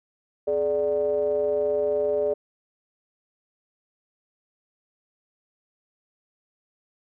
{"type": "ring-modulated tone", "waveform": "triangle", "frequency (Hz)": 82.41, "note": "E2", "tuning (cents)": 0, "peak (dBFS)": -16, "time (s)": [0.47, 2.34], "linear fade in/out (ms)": 10, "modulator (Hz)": 506, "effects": []}